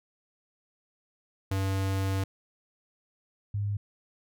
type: tone pair in turn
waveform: square / sine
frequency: 96.5 / 102.24 Hz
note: G2 / G#2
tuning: -27 / -27 cents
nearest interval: minor second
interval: 100 cents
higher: second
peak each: -27 dBFS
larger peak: neither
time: 1.51-2.24 / 3.54-3.77 s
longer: first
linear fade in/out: 5 ms
effects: none

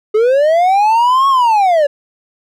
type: linear two-way sweep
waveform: triangle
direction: up then down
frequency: 415.3 to 1108.7 to 557 Hz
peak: -6 dBFS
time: 0.14-1.87 s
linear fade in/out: 10 ms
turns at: 1.28 s
effects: none

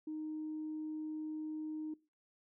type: tone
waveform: sine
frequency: 309.8 Hz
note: D#4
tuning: 7 cents flat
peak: -38 dBFS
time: 0.07-1.94 s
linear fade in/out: 5 ms
effects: noise-tail reverb RT60 0.3 s tail -21 dB re dry + tanh soft clip ceiling -34 dBFS

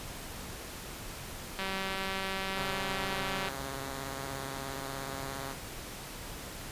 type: click train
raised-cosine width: 0.3 ms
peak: -19 dBFS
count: 365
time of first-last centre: 1.59-3.486 s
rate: 192 Hz
type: tone with vibrato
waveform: 5% pulse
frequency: 135.8 Hz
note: C#3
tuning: 35 cents flat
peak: -27 dBFS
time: 2.53-5.56 s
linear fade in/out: 50 ms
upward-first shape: triangle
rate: 17 Hz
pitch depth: 33 cents each way
effects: pink hiss -43 dBFS RMS until 6.71 s + resampled to 32000 Hz

